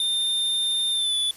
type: tone with pitch glide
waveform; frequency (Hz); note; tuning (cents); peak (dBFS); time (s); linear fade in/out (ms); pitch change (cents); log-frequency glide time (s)
square; 3612 to 3469; A7 to A7; +45 to -25; -22; 0-1.31; 2; -70; 0.92-1.15
effects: white hiss -47 dBFS RMS until 1.36 s + resampled to 32000 Hz